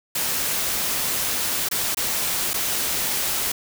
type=noise with dropouts; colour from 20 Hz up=white; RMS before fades=-24 dBFS; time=0.15-3.52 s; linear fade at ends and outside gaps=5 ms; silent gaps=1.688-1.712 / 1.947-1.97 / 2.534-2.54 s; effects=none